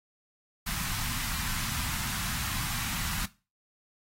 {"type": "band-stop noise", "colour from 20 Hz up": "pink", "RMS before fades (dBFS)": -33, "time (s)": [0.66, 3.26], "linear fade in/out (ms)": 10, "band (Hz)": [220, 940], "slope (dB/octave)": 24, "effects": ["noise-tail reverb RT60 0.3 s tail -18 dB re dry", "AAC 48 kbps"]}